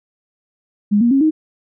sine tone with pitch steps, 206.2 / 236.9 / 272.1 / 312.5 Hz, G#3 / A#3 / C#4 / D#4, -12 / +28 / -32 / +8 cents, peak -10 dBFS, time 0.91-1.31 s, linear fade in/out 20 ms, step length 100 ms, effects none

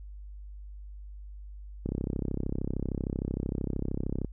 click train, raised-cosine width 3 ms, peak -18 dBFS, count 80, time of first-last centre 1.86-4.247 s, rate 33.1 Hz, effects added 50 Hz sine -41 dBFS peak until 4.32 s

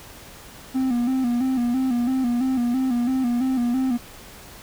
triangle tone with vibrato, 250.6 Hz, B3, 25 cents sharp, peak -17 dBFS, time 0.74-3.98 s, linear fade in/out 20 ms, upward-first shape square, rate 3 Hz, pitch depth 75 cents each way, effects pink hiss -43 dBFS RMS until 4.62 s

